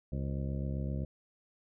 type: harmonic tone with a mistuned harmonic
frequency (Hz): 67.8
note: C#2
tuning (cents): -38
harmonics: 1 / 2 / 3 / 4 / 5 / 6 / 7 / 8 / 9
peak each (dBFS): -36 / -36 / -40 / -47 / -48 / -55 / -55 / -49 / -52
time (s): 0.12-1.05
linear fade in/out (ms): 5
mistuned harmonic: 8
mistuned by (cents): -54
effects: none